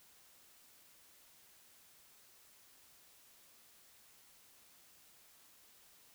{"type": "silence", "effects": ["white hiss -64 dBFS RMS until 6.14 s"]}